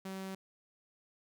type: tone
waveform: sawtooth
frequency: 191.1 Hz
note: G3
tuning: 44 cents flat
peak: -36 dBFS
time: 0.05-0.35 s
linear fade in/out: 5 ms
effects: none